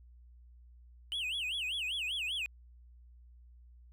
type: tone with vibrato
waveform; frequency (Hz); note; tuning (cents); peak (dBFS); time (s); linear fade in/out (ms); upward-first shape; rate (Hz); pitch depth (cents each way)
triangle; 2900; F#7; -35; -32; 1.12-2.46; 0; sine; 5.1; 280
effects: added 60 Hz sine -54 dBFS peak until 3.92 s